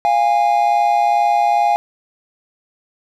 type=tone pair together; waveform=triangle; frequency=697.7 / 820 Hz; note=F5 / G#5; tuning=-2 / -22 cents; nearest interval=minor third; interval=280 cents; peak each=-14 / -12 dBFS; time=0.05-1.76 s; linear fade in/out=0 ms; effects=none